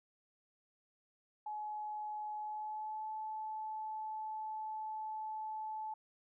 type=tone with pitch glide; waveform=sine; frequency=848 to 867.3 Hz; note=G#5 to A5; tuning=+36 to -25 cents; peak=-39 dBFS; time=1.46-5.94 s; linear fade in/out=5 ms; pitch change=+39 cents; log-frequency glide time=2.37-3.09 s; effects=none